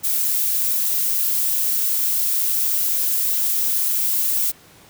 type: noise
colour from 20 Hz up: violet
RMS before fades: -20 dBFS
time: 0.03-4.52 s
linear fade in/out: 20 ms
effects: pink hiss -48 dBFS RMS until 4.89 s + high-pass 80 Hz 12 dB/octave